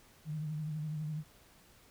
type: tone with vibrato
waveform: sine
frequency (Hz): 153.4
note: D#3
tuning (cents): -24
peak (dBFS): -35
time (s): 0.25-1.24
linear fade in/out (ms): 50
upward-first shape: triangle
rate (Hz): 12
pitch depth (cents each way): 60
effects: pink hiss -62 dBFS RMS until 1.9 s